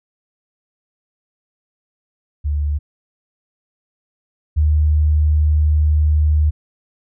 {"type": "tone pair in turn", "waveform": "sine", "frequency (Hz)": [73.42, 76.01], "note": ["D2", "D#2"], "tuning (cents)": [0, -40], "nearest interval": "minor second", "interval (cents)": 60, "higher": "second", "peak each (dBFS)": [-16, -11], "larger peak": "second", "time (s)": [[2.44, 2.79], [4.56, 6.51]], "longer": "second", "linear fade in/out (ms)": 20, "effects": []}